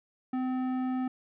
sine tone with tanh clipping, 256.5 Hz, C4, 34 cents flat, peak -30 dBFS, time 0.33-1.08 s, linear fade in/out 5 ms, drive 13 dB, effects none

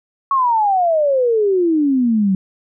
sine exponential sweep, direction down, 1119 to 185.6 Hz, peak -12 dBFS, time 0.31-2.35 s, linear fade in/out 2 ms, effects none

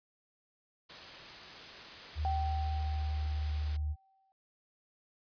white noise, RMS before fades -47 dBFS, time 0.89-3.77 s, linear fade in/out 10 ms
sine tone with pitch glide, 76.2 to 75.11 Hz, D#2 to D2, -36 to +39 cents, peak -31 dBFS, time 2.15-3.96 s, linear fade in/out 50 ms, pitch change -25 cents, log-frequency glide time 2.68-3.56 s
sine tone with exponential decay, 772 Hz, G5, 27 cents flat, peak -31 dBFS, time 2.25-4.32 s, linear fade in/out 0 ms, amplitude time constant 450 ms
effects resampled to 11025 Hz

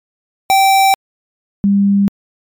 square / sine tone pair in turn, 777 / 199.71 Hz, G5 / G3, -16 / +32 cents, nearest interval 2 octaves, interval 2352 cents, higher first, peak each -8 dBFS, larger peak neither, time 0.5-0.94 / 1.64-2.08 s, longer neither, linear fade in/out 0 ms, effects MP3 96 kbps

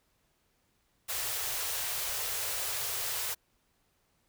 white band-stop noise, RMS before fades -34 dBFS, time 1.08-3.35 s, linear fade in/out 20 ms, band 130 to 390 Hz, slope 48 dB/octave, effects pink hiss -73 dBFS RMS until 4.28 s

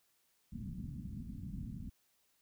white low-pass noise, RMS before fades -44 dBFS, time 0.52-1.9 s, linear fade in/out 10 ms, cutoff 240 Hz, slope 48 dB/octave, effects white hiss -75 dBFS RMS until 2.41 s

